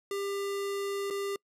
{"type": "tone with dropouts", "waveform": "square", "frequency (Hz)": 398.5, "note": "G4", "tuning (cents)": 28, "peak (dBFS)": -32, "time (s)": [0.11, 1.36], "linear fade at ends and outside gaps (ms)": 2, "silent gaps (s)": [1.102, 1.107], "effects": ["noise-tail reverb RT60 0.1 s tail -26 dB re dry", "resampled to 32000 Hz"]}